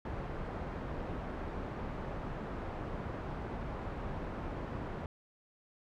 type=low-pass noise; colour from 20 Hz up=pink; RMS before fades=-40 dBFS; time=0.05-5.06 s; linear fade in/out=2 ms; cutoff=1200 Hz; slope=12 dB/octave; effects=none